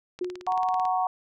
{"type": "click train", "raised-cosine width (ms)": 0.2, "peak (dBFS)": -24, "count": 13, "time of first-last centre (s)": [0.19, 0.853], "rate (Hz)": 18.1}
{"type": "tone with exponential decay", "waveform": "sine", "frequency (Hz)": 360.8, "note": "F#4", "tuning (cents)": -44, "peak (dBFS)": -24, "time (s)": [0.21, 0.62], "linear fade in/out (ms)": 5, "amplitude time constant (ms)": 89}
{"type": "chord", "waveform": "sine", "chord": "F# major", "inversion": "none", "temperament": "equal", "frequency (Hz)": [740, 932.3, 1108.7], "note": ["F#5", "A#5", "C#6"], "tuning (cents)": [0, 0, 0], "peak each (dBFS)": [-24, -30, -30], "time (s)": [0.47, 1.07], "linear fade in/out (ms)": 2}
{"effects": []}